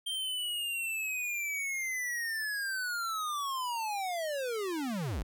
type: linear sweep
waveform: square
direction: down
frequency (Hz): 3177 to 36.71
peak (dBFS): -33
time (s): 0.06-5.23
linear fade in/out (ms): 10
effects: none